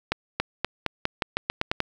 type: accelerating click train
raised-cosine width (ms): 0.3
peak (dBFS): -7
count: 11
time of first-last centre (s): 0.12-1.803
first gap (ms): 280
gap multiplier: 0.88
effects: 8-bit